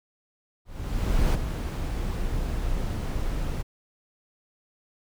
brown noise with ADSR envelope, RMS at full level -20 dBFS, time 0.65-3.63 s, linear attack 690 ms, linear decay 19 ms, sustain -8 dB, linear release 22 ms, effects none

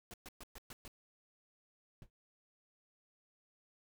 pink noise bursts, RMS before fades -50 dBFS, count 6, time 0.11-0.878 s, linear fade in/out 0 ms, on 28 ms, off 120 ms
brown noise with exponential decay, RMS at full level -46 dBFS, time 2.02-2.1 s, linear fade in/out 1 ms, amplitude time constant 17 ms
effects none

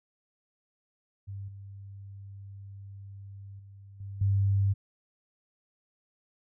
sine tone with level steps, 98.8 Hz, G2, 14 cents sharp, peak -36 / -42 / -47 / -37 / -22 dBFS, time 1.27-4.74 s, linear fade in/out 20 ms, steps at 1.48 / 3.59 / 4 / 4.21 s, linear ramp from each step 5 ms, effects none

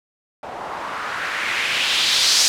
blue noise with low-pass filter sweep, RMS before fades -21 dBFS, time 0.43-2.48 s, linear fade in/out 0 ms, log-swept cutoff 700 to 5600 Hz, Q 2.1, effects none

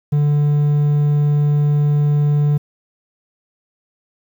triangle tone, 146.83 Hz, D3, in tune, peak -10 dBFS, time 0.12-2.58 s, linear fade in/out 10 ms, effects 8-bit

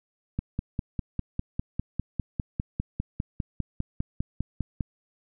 click train, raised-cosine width 5 ms, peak -15 dBFS, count 23, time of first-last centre 0.39-4.808 s, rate 4.98 Hz, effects none

